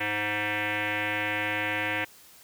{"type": "tone with frequency modulation", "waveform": "sine", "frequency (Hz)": 103.83, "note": "G#2", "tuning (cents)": 0, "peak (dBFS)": -26, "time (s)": [0, 2.05], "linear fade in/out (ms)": 10, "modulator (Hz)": 418, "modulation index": 6, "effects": ["white hiss -53 dBFS RMS until 2.43 s"]}